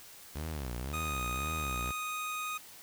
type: tone with vibrato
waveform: sawtooth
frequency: 69.3 Hz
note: C#2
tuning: in tune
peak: -32 dBFS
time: 0.35-1.92 s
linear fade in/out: 10 ms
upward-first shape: sine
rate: 1.9 Hz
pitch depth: 260 cents each way
type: tone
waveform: 25% pulse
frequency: 1244.5 Hz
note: D#6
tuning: in tune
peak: -31 dBFS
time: 0.93-2.58 s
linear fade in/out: 10 ms
effects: white hiss -52 dBFS RMS until 2.82 s